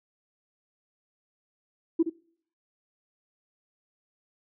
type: tone with echo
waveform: sine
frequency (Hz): 329.6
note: E4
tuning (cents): 0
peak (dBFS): -17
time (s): 1.99-2.03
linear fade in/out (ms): 10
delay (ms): 69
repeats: 1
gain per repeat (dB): -9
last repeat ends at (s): 2.099
effects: noise-tail reverb RT60 0.6 s tail -23 dB re dry + tanh soft clip ceiling -13 dBFS